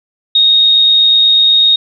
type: tone with amplitude modulation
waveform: sine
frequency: 3729 Hz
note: A#7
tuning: in tune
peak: -4 dBFS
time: 0.35-1.76 s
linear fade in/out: 5 ms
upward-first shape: sine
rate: 108 Hz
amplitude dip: 30%
effects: none